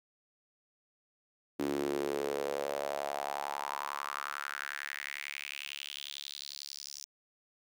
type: tone with high-pass filter sweep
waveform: sawtooth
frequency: 71.1 Hz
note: C#2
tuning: 45 cents sharp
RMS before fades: -38 dBFS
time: 1.59-7.05 s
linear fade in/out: 10 ms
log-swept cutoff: 300 to 5700 Hz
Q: 4.2
effects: none